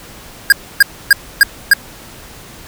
square tone bursts, 1625 Hz, G#6, 38 cents flat, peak -3 dBFS, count 5, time 0.5-1.735 s, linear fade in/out 2 ms, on 23 ms, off 280 ms, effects pink hiss -36 dBFS RMS until 2.67 s

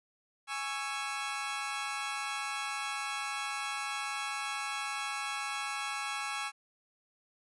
20% pulse chord, C# minor, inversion second, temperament equal with one note detuned, 830.6 / 1108.7 / 1333.1 Hz, G#5 / C#6 / E6, 0 / 0 / +19 cents, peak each -34 dBFS, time 0.47-6.52 s, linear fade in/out 50 ms, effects resampled to 24000 Hz

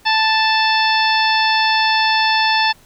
harmonic tone, 880 Hz, A5, in tune, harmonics 1 / 2 / 3 / 4 / 5 / 6, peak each -16 / -19 / -21 / -22 / -23 / -24 dBFS, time 0.05-2.73 s, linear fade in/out 20 ms, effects pink hiss -50 dBFS RMS until 2.85 s

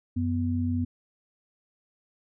sine tone pair together, 92.48 / 246.9 Hz, F#2 / B3, 0 / 0 cents, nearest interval octave + perfect fourth, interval 1700 cents, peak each -27 dBFS, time 0.16-0.85 s, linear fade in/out 10 ms, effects none

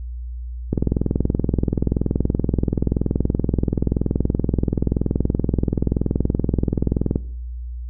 click train, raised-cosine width 3 ms, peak -5 dBFS, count 136, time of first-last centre 0.73-7.159 s, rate 21 Hz, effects noise-tail reverb RT60 0.6 s tail -20 dB re dry + added 60 Hz sine -27 dBFS peak until 7.89 s

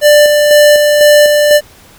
square tone with tremolo, 592 Hz, D5, 14 cents sharp, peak -3 dBFS, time 0.01-1.61 s, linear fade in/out 50 ms, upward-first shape square, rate 2 Hz, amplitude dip 35%, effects pink hiss -40 dBFS RMS until 1.98 s

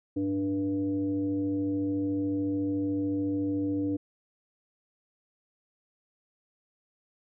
sine tone with frequency modulation, 293.4 Hz, D4, 2 cents flat, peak -26 dBFS, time 0.16-3.97 s, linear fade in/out 10 ms, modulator 191 Hz, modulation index 0.58, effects none

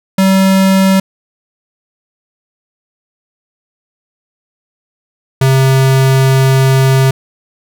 square tone pair in turn, 191.6 / 133.19 Hz, G3 / C3, -39 / +31 cents, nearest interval tritone, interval 630 cents, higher first, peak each -7 dBFS, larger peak neither, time 0.18-1 / 5.41-7.11 s, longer second, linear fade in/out 5 ms, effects none

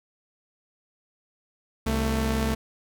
sawtooth tone pair together, 66.02 / 222.7 Hz, C2 / A3, +16 / +21 cents, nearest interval octave + major sixth, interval 2105 cents, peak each -22 dBFS, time 1.86-2.55 s, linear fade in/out 10 ms, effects none

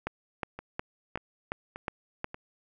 two click trains, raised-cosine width 0.5 ms, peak -16 / -24 dBFS, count 7 / 4, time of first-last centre 0.07-2.244 / 0.59-2.344 s, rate 2.76 / 1.71 Hz, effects none

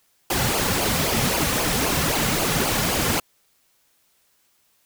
pink noise with flanger, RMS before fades -22 dBFS, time 0.3-3.2 s, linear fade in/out 5 ms, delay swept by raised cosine 0.52 to 3.22 ms, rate 3.8 Hz, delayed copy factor -0.65, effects white hiss -64 dBFS RMS until 4.85 s

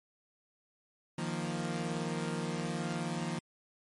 sawtooth chord, Eb suspended second, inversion none, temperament equal, 155.56 / 174.61 / 233.1 Hz, Eb3 / F3 / Bb3, 0 / 0 / 0 cents, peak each -34 / -33 / -35 dBFS, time 1.18-3.39 s, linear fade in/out 5 ms, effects MP3 48 kbps

